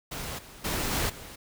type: noise with level steps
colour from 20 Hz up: pink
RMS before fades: -36 / -48 / -30 / -28 / -44 dBFS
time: 0.11-1.36 s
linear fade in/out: 10 ms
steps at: 0.38 / 0.64 / 0.92 / 1.09 s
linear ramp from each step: 10 ms
effects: none